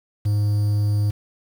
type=tone with quantisation; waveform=triangle; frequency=103.83 Hz; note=G#2; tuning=in tune; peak=-15 dBFS; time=0.25-1.11 s; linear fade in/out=10 ms; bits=7; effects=none